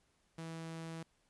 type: tone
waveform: sawtooth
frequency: 163.5 Hz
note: E3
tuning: 14 cents flat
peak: -39 dBFS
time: 0.38-1.03 s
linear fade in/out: 5 ms
effects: pink hiss -75 dBFS RMS until 1.29 s + resampled to 24000 Hz